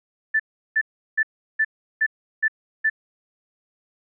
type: tone bursts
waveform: sine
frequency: 1760 Hz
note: A6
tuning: in tune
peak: -16 dBFS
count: 7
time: 0.34-2.899 s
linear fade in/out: 10 ms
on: 57 ms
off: 360 ms
effects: none